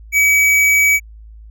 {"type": "tone with tanh clipping", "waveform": "sine", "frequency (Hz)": 2278, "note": "C#7", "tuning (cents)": 47, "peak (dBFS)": -11, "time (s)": [0.12, 1], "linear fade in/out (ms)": 50, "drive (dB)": 17, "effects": ["added 54 Hz sine -35 dBFS peak until 1.5 s"]}